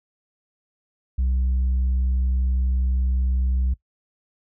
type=tone; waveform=sine; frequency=63.7 Hz; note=C2; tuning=46 cents flat; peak=-16 dBFS; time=1.18-3.74 s; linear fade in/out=10 ms; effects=noise-tail reverb RT60 0.1 s tail -20 dB re dry + tanh soft clip ceiling -17 dBFS